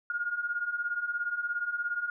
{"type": "beating tone pair", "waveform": "sine", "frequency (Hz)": [1413, 1430], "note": ["F6", "F6"], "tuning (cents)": [20, 41], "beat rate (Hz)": 17, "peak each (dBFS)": [-35, -31], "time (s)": [0.1, 2.1], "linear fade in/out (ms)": 2, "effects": []}